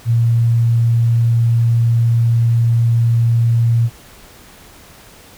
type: tone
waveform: sine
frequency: 116.54 Hz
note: A#2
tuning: in tune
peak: -10 dBFS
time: 0.05-3.9 s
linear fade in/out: 50 ms
effects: pink hiss -42 dBFS RMS until 5.37 s